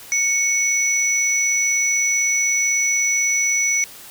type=tone pair together; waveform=sine; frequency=2217 / 5919 Hz; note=C#7 / F#8; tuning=0 / 0 cents; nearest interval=octave + perfect fourth; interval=1700 cents; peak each=-20 / -18 dBFS; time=0.12-3.84 s; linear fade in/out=0 ms; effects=white hiss -40 dBFS RMS until 4.1 s